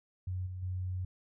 sine tone with level steps, 91.9 Hz, F#2, 11 cents flat, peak -33 / -38 / -33 dBFS, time 0.27-1.05 s, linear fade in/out 5 ms, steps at 0.46 / 0.62 s, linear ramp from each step 10 ms, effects none

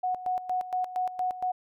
sine tone with tremolo, 735 Hz, F#5, 12 cents flat, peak -25 dBFS, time 0.03-1.52 s, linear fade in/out 10 ms, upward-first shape square, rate 4.3 Hz, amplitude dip 75%, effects none

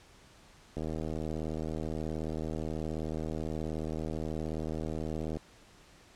click train, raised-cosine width 2 ms, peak -23 dBFS, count 363, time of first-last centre 0.77-5.37 s, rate 78.7 Hz, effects pink hiss -58 dBFS RMS until 6.15 s + low-pass 8000 Hz 12 dB/octave

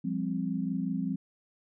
sine chord, F suspended second, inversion none, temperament equal with one note detuned, 174.61 / 199.77 / 261.6 Hz, F3 / G3 / C4, 0 / +33 / 0 cents, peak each -33 dBFS, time 0.04-1.16 s, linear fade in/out 10 ms, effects none

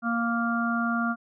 harmonic tone, 233.1 Hz, A#3, in tune, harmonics 1 / 3 / 5 / 6, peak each -26 / -33 / -32 / -29 dBFS, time 0.02-1.16 s, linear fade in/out 50 ms, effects none

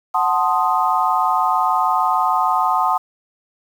sine chord, F# diminished seventh, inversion none, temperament equal, 740 / 880 / 1046.5 / 1244.5 Hz, F#5 / A5 / C6 / Eb6, 0 / 0 / 0 / 0 cents, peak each -20 dBFS, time 0.14-2.98 s, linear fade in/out 10 ms, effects 7-bit

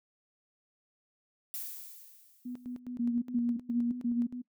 violet noise with exponential decay, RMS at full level -37 dBFS, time 1.54-2.79 s, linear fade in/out 0 ms, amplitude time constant 270 ms
sine tone with tremolo, 246.9 Hz, B3, in tune, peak -36 dBFS, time 2.45-4.42 s, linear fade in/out 10 ms, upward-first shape square, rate 4.8 Hz, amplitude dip 80%
sine tone bursts, 238.2 Hz, A#3, 38 cents sharp, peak -27 dBFS, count 4, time 2.99-4.27 s, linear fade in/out 10 ms, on 230 ms, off 120 ms
effects noise-tail reverb RT60 0.1 s tail -21 dB re dry

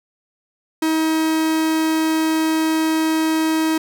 45% pulse tone, 318.1 Hz, D#4, 38 cents sharp, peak -16 dBFS, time 0.82-3.78 s, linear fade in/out 5 ms, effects none

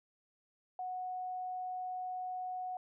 sine tone, 736 Hz, F#5, 9 cents flat, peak -37 dBFS, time 0.79-2.77 s, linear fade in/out 2 ms, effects none

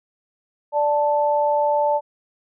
sine tone pair together, 587.3 / 880 Hz, D5 / A5, 0 / 0 cents, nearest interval perfect fifth, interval 700 cents, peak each -19 dBFS, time 0.72-2.01 s, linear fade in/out 50 ms, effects none

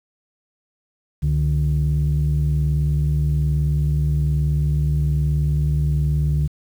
sine tone pair together, 69.5 / 148.33 Hz, C#2 / D3, +5 / +18 cents, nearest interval octave + minor second, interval 1313 cents, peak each -18 / -17 dBFS, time 1.22-6.48 s, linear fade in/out 20 ms, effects tanh soft clip ceiling -12 dBFS + 8-bit

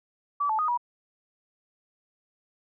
sine tone with pitch steps, 1152 / 871 / 1241 / 965 Hz, D6 / A5 / D#6 / B5, -34 / -18 / -5 / -40 cents, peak -23 dBFS, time 0.4-0.776 s, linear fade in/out 10 ms, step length 94 ms, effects none

